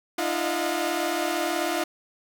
sawtooth tone cluster, 303.4 / 341.6 / 612 / 651 / 719 Hz, D#4 / F4 / D#5 / E5 / F#5, -44 / -38 / -29 / -22 / -50 cents, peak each -28 / -25 / -29 / -31 / -26 dBFS, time 0.18-1.84 s, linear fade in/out 5 ms, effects none

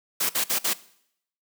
white noise bursts, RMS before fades -24 dBFS, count 4, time 0.2-0.736 s, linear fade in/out 10 ms, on 95 ms, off 52 ms, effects noise-tail reverb RT60 0.7 s tail -19 dB re dry + high-pass 200 Hz 12 dB/octave

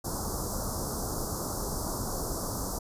pink band-stop noise, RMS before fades -33 dBFS, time 0.04-2.79 s, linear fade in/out 10 ms, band 1300 to 4900 Hz, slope 48 dB/octave, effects resampled to 32000 Hz

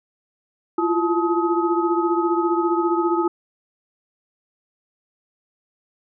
sine tone cluster, 339 / 353.9 / 865 / 1265 Hz, E4 / F4 / A5 / D#6, +49 / +23 / -30 / +28 cents, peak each -20 / -24 / -25 / -25 dBFS, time 0.78-3.28 s, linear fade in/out 5 ms, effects none

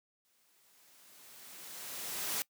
white noise with exponential growth, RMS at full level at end -34 dBFS, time 0.25-2.42 s, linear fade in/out 0 ms, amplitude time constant 470 ms, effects noise-tail reverb RT60 0.1 s tail -22 dB re dry + high-pass 150 Hz 12 dB/octave

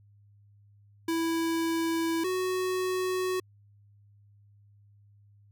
square tone pair in turn, 329.6 / 370 Hz, E4 / F#4, 0 / 0 cents, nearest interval major second, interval 200 cents, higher second, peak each -27 / -28 dBFS, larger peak first, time 1.08-2.24 / 2.24-3.4 s, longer neither, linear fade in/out 5 ms, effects added 102 Hz sine -56 dBFS peak until 5.51 s

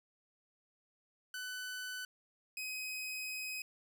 sawtooth tone pair in turn, 1500 / 2523 Hz, F#6 / D#7, +23 / +23 cents, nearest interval major sixth, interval 900 cents, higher second, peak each -37 / -36 dBFS, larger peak second, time 1.34-2.05 / 2.57-3.62 s, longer second, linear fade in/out 2 ms, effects none

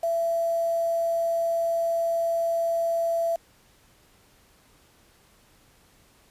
sine tone with quantisation, 670 Hz, E5, 28 cents sharp, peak -22 dBFS, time 0.03-3.36 s, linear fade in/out 5 ms, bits 7, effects pink hiss -59 dBFS RMS until 6.3 s + resampled to 32000 Hz

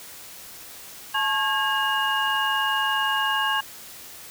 sine tone cluster, 864 / 1088 / 1633 / 2852 Hz, A5 / C#6 / G#6 / F7, -32 / -33 / -30 / +36 cents, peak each -27 / -27 / -25 / -27 dBFS, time 1.14-3.61 s, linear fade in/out 10 ms, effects white hiss -42 dBFS RMS until 4.3 s

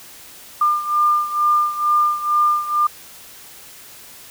sine beating tone pair, 1200 / 1202.2 Hz, D6 / D6, +37 / +40 cents, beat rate 2.2 Hz, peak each -16 / -20 dBFS, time 0.61-2.87 s, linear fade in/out 5 ms, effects white hiss -41 dBFS RMS until 4.3 s

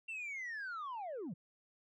sine linear sweep, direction down, 2731 to 138.59 Hz, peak -38 dBFS, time 0.08-1.34 s, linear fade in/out 10 ms, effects tanh soft clip ceiling -39 dBFS

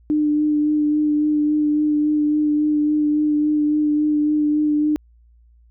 sine tone with vibrato, 300.1 Hz, D4, 38 cents sharp, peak -15 dBFS, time 0.1-4.96 s, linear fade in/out 0 ms, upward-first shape sine, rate 3.6 Hz, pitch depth 16 cents each way, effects added 58 Hz sine -49 dBFS peak until 5.7 s

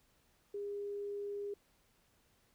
sine tone, 406.3 Hz, G#4, 38 cents flat, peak -38 dBFS, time 0.54-1.54 s, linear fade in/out 5 ms, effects pink hiss -72 dBFS RMS until 2.54 s

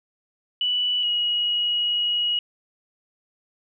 sine tone pair in turn, 2960 / 2902 Hz, F#7 / F#7, 0 / -34 cents, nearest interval unison, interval 34 cents, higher first, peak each -20 dBFS, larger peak neither, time 0.61-1.03 / 1.03-2.39 s, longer second, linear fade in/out 2 ms, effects none

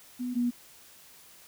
sine tone pair in turn, 247.8 / 242 Hz, B3 / B3, +6 / -35 cents, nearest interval unison, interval 41 cents, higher first, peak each -30 / -24 dBFS, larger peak second, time 0.19-0.35 / 0.35-0.51 s, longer neither, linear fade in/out 20 ms, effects white hiss -54 dBFS RMS until 1.47 s

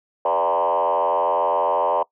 sine tone with frequency modulation, 762 Hz, G5, 49 cents flat, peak -16 dBFS, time 0.25-2.03 s, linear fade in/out 5 ms, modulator 87.4 Hz, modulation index 3.1, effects noise-tail reverb RT60 0.1 s tail -22 dB re dry + tanh soft clip ceiling -12 dBFS

